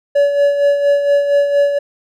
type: tone with tremolo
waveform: triangle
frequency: 570 Hz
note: C#5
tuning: 48 cents sharp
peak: -6 dBFS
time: 0.15-1.79 s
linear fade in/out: 10 ms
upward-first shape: sine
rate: 4.3 Hz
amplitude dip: 55%
effects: none